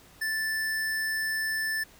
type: tone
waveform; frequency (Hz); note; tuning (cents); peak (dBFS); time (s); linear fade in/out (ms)
square; 1760; A6; 0; -28; 0.21-1.84; 10
effects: pink hiss -55 dBFS RMS until 1.99 s